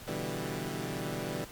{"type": "chord", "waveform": "15% pulse", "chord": "E minor seventh", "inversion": "second", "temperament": "equal", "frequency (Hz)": [123.47, 146.83, 164.81, 196], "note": ["B2", "D3", "E3", "G3"], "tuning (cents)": [0, 0, 0, 0], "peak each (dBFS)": -33, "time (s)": [0.07, 1.45], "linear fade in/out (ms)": 10, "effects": ["pink hiss -48 dBFS RMS until 1.51 s", "MP3 96 kbps"]}